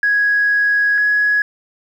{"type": "tone pair in turn", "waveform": "sine", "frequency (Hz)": [1662, 1676.5], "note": ["G#6", "G#6"], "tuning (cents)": [1, 16], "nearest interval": "unison", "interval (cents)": 15, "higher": "second", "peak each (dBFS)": -11, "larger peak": "neither", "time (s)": [[0.03, 0.98], [0.98, 1.42]], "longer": "first", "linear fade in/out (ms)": 2, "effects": ["tanh soft clip ceiling -7 dBFS", "8-bit"]}